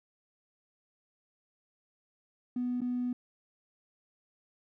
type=tone with dropouts; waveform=triangle; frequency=246.9 Hz; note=B3; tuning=in tune; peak=-26 dBFS; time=2.56-3.13 s; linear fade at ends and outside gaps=5 ms; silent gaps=2.807-2.816 s; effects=tanh soft clip ceiling -27 dBFS